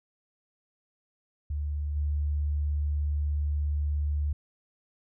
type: tone with level steps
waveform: sine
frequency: 73.6 Hz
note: D2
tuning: 4 cents sharp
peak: -28 / -25 dBFS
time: 1.5-4.33 s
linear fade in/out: 5 ms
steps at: 1.95 s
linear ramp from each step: 20 ms
effects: none